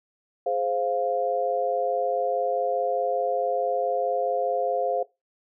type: chord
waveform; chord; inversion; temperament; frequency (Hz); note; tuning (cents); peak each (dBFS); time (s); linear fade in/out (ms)
sine; F minor; first; just; 419.1 / 523.8 / 698.5; Ab4 / C5 / F5; +16 / +2 / 0; -30 / -26 / -26; 0.46-5.03; 5
effects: noise-tail reverb RT60 0.2 s tail -19 dB re dry